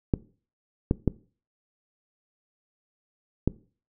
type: clicks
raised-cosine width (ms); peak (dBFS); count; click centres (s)
3; -8; 4; 0.138 / 0.911 / 1.077 / 3.476
effects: noise-tail reverb RT60 0.4 s tail -20 dB re dry